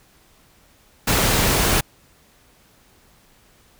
pink noise, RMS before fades -18 dBFS, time 1.07-1.81 s, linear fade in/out 10 ms, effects pink hiss -55 dBFS RMS until 3.79 s

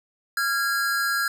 square tone pair together, 1380 / 1644.7 Hz, F6 / G#6, -21 / -17 cents, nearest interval minor third, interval 304 cents, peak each -26 / -25 dBFS, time 0.37-1.28 s, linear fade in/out 2 ms, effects none

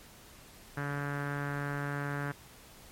sawtooth tone with low-pass filter, 143.1 Hz, D3, 45 cents flat, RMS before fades -35 dBFS, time 0.77-2.32 s, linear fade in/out 5 ms, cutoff 1600 Hz, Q 4.4, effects pink hiss -54 dBFS RMS until 2.91 s + MP3 64 kbps

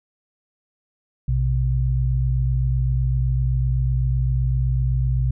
sine tone pair together, 59.93 / 127.8 Hz, A#1 / C3, +49 / -40 cents, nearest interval octave + minor second, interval 1311 cents, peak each -20 dBFS, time 1.28-5.31 s, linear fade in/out 5 ms, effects none

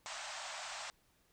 pink band-pass noise, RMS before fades -45 dBFS, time 0.06-0.9 s, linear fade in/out 0 ms, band 600 to 8400 Hz, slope 96 dB/octave, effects pink hiss -72 dBFS RMS until 1.32 s

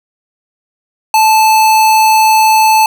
square tone, 874 Hz, A5, 12 cents flat, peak -6 dBFS, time 1.14-2.86 s, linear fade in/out 2 ms, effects none

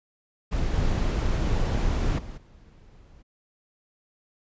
brown noise with level steps, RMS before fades -26 / -24 / -38 / -51 dBFS, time 0.51-3.23 s, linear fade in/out 20 ms, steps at 0.73 / 2.18 / 2.37 s, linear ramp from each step 10 ms, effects resampled to 16000 Hz

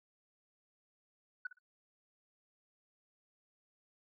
sine tone with echo, 1484 Hz, F#6, 5 cents sharp, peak -35 dBFS, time 1.45-1.47 s, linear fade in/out 5 ms, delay 59 ms, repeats 2, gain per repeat -14 dB, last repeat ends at 1.588 s, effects noise-tail reverb RT60 0.1 s tail -26 dB re dry + tanh soft clip ceiling -31 dBFS

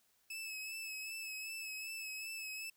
sawtooth tone with vibrato, 2599 Hz, E7, 25 cents flat, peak -39 dBFS, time 0.3-2.7 s, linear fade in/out 5 ms, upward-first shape sine, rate 2.6 Hz, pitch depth 33 cents each way, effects white hiss -74 dBFS RMS until 2.76 s

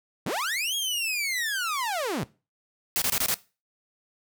sawtooth linear two-way sweep, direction up then down, 103.83 to 3322 to 103.83 Hz, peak -23 dBFS, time 0.26-2.24 s, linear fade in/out 5 ms, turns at 0.75 s
white noise bursts, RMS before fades -25 dBFS, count 5, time 2.96-3.342 s, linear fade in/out 0 ms, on 58 ms, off 23 ms
effects noise-tail reverb RT60 0.3 s tail -19 dB re dry

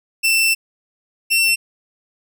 sawtooth tone pair in turn, 2678 / 2701 Hz, E7 / E7, +27 / +42 cents, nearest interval unison, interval 15 cents, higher second, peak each -10 dBFS, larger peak neither, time 0.23-0.55 / 1.3-1.56 s, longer first, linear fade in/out 20 ms, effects none

